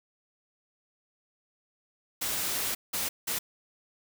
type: noise bursts at uneven times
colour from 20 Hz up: white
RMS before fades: -31 dBFS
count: 3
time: 2.21-2.75 / 2.93-3.09 / 3.27-3.39 s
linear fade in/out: 10 ms
effects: none